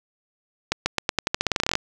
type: accelerating click train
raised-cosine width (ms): 0.2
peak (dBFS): -3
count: 18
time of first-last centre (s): 0.72-1.754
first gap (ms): 140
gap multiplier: 0.88
effects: none